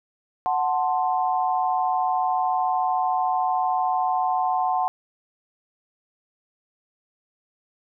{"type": "chord", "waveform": "sine", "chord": "F# diminished", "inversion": "none", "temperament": "equal", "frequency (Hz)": [740, 880, 1046.5], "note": ["F#5", "A5", "C6"], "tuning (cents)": [0, 0, 0], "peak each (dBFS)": [-22, -26, -27], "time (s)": [0.46, 4.88], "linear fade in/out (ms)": 0, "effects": []}